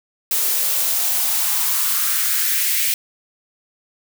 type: noise with high-pass filter sweep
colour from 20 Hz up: blue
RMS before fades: -19 dBFS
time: 0.31-2.94 s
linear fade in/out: 2 ms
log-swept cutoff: 390 to 2300 Hz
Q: 2.6
effects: none